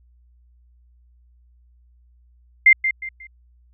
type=tone with echo; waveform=sine; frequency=2095 Hz; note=C7; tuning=2 cents sharp; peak=-7 dBFS; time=2.66-2.73 s; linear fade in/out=5 ms; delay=180 ms; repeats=3; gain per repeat=-10 dB; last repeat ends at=3.27 s; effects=added 60 Hz sine -52 dBFS peak until 3.73 s